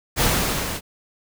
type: noise with level ramp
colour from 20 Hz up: pink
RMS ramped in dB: -17 to -29 dBFS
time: 0.16-0.81 s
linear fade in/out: 50 ms
effects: none